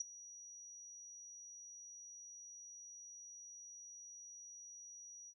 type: tone with ADSR envelope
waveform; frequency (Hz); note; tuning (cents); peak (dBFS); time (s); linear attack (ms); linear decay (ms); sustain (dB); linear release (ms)
sine; 5800; F#8; -35; -34; 0-5.34; 6; 16; -18; 53
effects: none